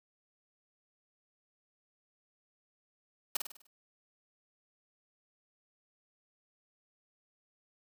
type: noise with echo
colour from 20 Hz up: white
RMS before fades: -30 dBFS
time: 3.35-3.37 s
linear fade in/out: 5 ms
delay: 50 ms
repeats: 6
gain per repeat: -6 dB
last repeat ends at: 3.67 s
effects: none